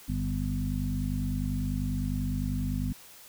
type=harmonic tone with a mistuned harmonic; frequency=50 Hz; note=G1; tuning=35 cents sharp; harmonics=1 / 2 / 3 / 4 / 5; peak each=-32 / -35 / -34 / -36 / -34 dBFS; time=0.08-2.93 s; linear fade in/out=10 ms; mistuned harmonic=2; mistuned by=-52 cents; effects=white hiss -51 dBFS RMS until 3.28 s